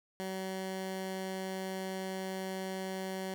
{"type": "tone", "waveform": "15% pulse", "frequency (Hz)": 189.4, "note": "F#3", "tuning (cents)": 41, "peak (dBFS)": -30, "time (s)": [0.2, 3.34], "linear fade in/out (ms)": 0, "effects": []}